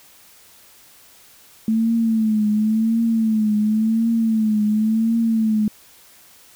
sine tone with vibrato, 220 Hz, A3, in tune, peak -15 dBFS, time 1.68-5.68 s, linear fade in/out 2 ms, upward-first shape triangle, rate 0.93 Hz, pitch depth 84 cents each way, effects white hiss -49 dBFS RMS until 6.55 s

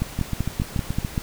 two click trains, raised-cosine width 5 ms, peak -12 / -10 dBFS, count 7 / 7, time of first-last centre 0.19-1.048 / 0.02-1.178 s, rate 6.99 / 5.18 Hz, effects pink hiss -38 dBFS RMS until 1.22 s

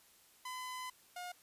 sawtooth tone pair in turn, 1012 / 715.6 Hz, B5 / F5, +42 / +42 cents, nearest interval tritone, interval 600 cents, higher first, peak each -38 / -39 dBFS, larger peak first, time 0.45-0.9 / 1.16-1.32 s, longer first, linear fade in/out 5 ms, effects white hiss -65 dBFS RMS until 1.42 s + resampled to 32000 Hz

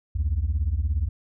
sine beating tone pair, 65.7 / 82.7 Hz, C2 / E2, +8 / +6 cents, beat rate 17 Hz, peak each -23 dBFS, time 0.15-1.09 s, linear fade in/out 10 ms, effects tanh soft clip ceiling -17 dBFS

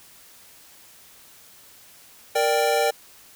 square chord, G minor, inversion first, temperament equal with one note detuned, 466.2 / 589.7 / 784 Hz, Bb4 / D5 / G5, 0 / +7 / 0 cents, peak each -24 dBFS, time 2.35-2.91 s, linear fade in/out 10 ms, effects white hiss -50 dBFS RMS until 3.35 s

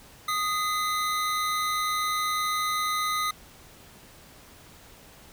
square tone cluster, 1241 / 2039 / 4031 Hz, D#6 / C7 / B7, -5 / -45 / +35 cents, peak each -27 / -34 / -36 dBFS, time 0.28-3.31 s, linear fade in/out 5 ms, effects pink hiss -51 dBFS RMS until 5.32 s

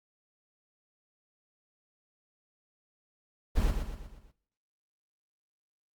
brown noise with echo, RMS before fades -26 dBFS, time 3.55-3.72 s, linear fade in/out 20 ms, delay 120 ms, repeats 5, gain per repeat -6 dB, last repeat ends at 4.32 s, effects noise-tail reverb RT60 0.6 s tail -18 dB re dry + Opus 48 kbps

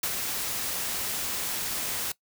white noise with ADSR envelope, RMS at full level -27 dBFS, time 0.03-2.12 s, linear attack 5 ms, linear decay 46 ms, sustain -4 dB, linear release 4 ms, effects noise-tail reverb RT60 0.1 s tail -20 dB re dry

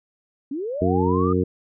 sine linear sweep, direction up, 256.5 to 1244.5 Hz, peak -25 dBFS, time 0.51-1.33 s, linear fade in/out 5 ms
harmonic tone, 91.5 Hz, F#2, 19 cents flat, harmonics 1 / 2 / 3 / 4 / 5, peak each -24 / -24 / -24 / -24 / -24 dBFS, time 0.81-1.44 s, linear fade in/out 10 ms
effects none

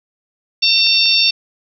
harmonic tone, 906 Hz, A#5, 50 cents flat, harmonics 3 / 4 / 5 / 6, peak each -16 / -16 / -16 / -16 dBFS, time 0.62-1.31 s, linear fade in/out 10 ms
clicks, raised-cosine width 0.3 ms, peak -20 dBFS, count 2, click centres 0.867 / 1.058 s
effects none

